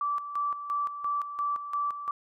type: tone with tremolo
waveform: sine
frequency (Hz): 1161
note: D6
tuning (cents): -20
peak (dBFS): -26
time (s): 0.01-2.11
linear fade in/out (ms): 2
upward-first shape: square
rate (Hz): 2.9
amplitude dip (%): 65
effects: none